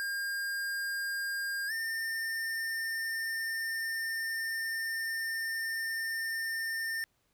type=tone with pitch glide; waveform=square; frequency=1610 to 1807.2 Hz; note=G6 to A6; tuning=+46 to +46 cents; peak=-33 dBFS; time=0-7.04 s; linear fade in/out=0 ms; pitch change=+200 cents; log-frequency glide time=1.67-1.72 s; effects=pink hiss -74 dBFS RMS until 7.33 s